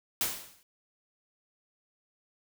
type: noise with exponential decay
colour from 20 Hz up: white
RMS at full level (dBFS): -27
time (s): 0.21-0.63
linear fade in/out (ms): 1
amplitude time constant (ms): 91
effects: none